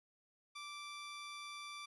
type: tone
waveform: 15% pulse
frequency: 1171 Hz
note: D6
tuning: 5 cents flat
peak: -40 dBFS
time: 0.55-1.86 s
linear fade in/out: 10 ms
effects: resampled to 24000 Hz